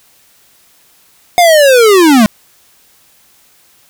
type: linear sweep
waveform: square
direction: down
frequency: 720 to 204 Hz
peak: -4 dBFS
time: 1.38-2.26 s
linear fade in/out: 0 ms
effects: white hiss -48 dBFS RMS until 3.89 s